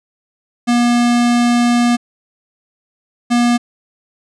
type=tone pair in turn; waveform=square; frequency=239.8 / 239.8 Hz; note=A#3 / A#3; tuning=+49 / +49 cents; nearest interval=unison; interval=0 cents; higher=neither; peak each=-11 dBFS; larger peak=neither; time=0.67-1.97 / 3.3-3.58 s; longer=first; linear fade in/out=20 ms; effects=resampled to 22050 Hz